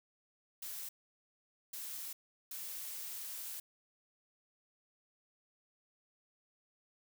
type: noise bursts at uneven times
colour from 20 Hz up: blue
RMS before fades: -44 dBFS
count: 3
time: 0.62-0.89 / 1.73-2.13 / 2.51-3.6 s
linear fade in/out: 5 ms
effects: none